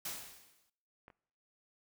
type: noise with exponential decay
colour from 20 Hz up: white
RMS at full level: -38 dBFS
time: 0.05-0.7 s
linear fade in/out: 5 ms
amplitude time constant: 140 ms
type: clicks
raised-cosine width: 0.5 ms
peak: -38 / -43 dBFS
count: 2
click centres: 1.081 / 1.102 s
effects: noise-tail reverb RT60 0.8 s tail -23 dB re dry